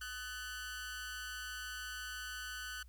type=tone with amplitude modulation; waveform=sawtooth; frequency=1500 Hz; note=F#6; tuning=23 cents sharp; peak=-35 dBFS; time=0.01-2.83 s; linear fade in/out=5 ms; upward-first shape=sine; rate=246 Hz; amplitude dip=80%; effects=added 60 Hz sine -54 dBFS peak until 2.88 s + white hiss -74 dBFS RMS until 2.88 s